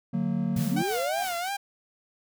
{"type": "chord", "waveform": "triangle", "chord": "D augmented", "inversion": "none", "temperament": "just", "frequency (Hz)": [146.83, 183.54, 229.4], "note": ["D3", "F#3", "A#3"], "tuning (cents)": [0, -14, -28], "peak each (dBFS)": [-30, -26, -27], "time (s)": [0.13, 0.83], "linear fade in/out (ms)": 10}
{"type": "noise with tremolo", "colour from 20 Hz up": "white", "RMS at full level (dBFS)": -38, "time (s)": [0.56, 1.49], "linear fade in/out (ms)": 5, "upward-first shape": "triangle", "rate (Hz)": 3.2, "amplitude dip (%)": 85}
{"type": "linear sweep", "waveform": "sine", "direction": "up", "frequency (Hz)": [100.4, 740], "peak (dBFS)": -28, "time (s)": [0.56, 1.24], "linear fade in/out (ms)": 5}
{"type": "tone with vibrato", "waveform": "sawtooth", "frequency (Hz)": 740, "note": "F#5", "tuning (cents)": 0, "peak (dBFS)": -25, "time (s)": [0.76, 1.57], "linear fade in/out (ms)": 10, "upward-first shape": "sine", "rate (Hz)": 2.9, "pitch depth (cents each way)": 140}
{"effects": []}